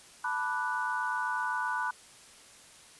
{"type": "chord", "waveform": "sine", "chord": "B minor seventh", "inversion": "third", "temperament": "equal", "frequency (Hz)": [880, 987.8, 1174.7, 1480], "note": ["A5", "B5", "D6", "F#6"], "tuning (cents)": [0, 0, 0, 0], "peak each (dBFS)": [-37, -33, -39, -33], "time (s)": [0.24, 1.91], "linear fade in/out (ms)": 5, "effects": ["white hiss -54 dBFS RMS until 2.99 s", "resampled to 24000 Hz"]}